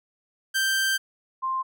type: tone pair in turn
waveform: sawtooth / sine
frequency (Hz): 1568 / 1049.4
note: G6 / C6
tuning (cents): 0 / +5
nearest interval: perfect fifth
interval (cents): 695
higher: first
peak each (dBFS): -18 / -24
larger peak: first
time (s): 0.54-0.98 / 1.42-1.63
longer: first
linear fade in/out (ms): 20
effects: none